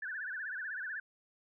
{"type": "tone with vibrato", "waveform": "sine", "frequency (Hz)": 1617, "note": "G#6", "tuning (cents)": -47, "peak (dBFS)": -37, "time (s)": [0.02, 1], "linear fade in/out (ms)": 5, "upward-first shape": "sine", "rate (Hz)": 16, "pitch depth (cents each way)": 170, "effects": []}